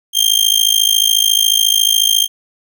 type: tone with amplitude modulation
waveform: sawtooth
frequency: 3188 Hz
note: G7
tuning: 28 cents sharp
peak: -3 dBFS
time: 0.13-2.28 s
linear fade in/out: 50 ms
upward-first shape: sine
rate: 54.1 Hz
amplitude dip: 95%
effects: none